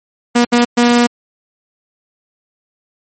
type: tone bursts at uneven times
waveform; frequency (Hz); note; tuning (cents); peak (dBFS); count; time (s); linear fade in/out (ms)
sawtooth; 240; B3; -49; -4; 3; 0.35-0.45 / 0.52-0.65 / 0.77-1.07; 10
effects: MP3 32 kbps